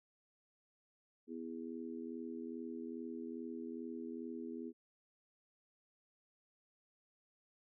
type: harmonic tone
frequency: 82.41 Hz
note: E2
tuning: in tune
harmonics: 3 / 4 / 5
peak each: -45 / -47 / -49 dBFS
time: 1.27-4.73 s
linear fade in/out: 50 ms
effects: none